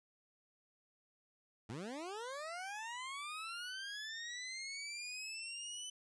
20% pulse linear sweep, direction up, 98 to 3023 Hz, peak -38 dBFS, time 1.69-5.9 s, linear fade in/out 5 ms, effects resampled to 22050 Hz

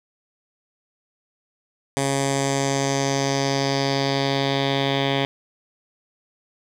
10% pulse tone with low-pass filter sweep, 137.6 Hz, C#3, 12 cents flat, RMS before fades -22 dBFS, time 1.97-5.25 s, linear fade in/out 0 ms, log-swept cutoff 8700 to 3200 Hz, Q 3.1, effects 8-bit

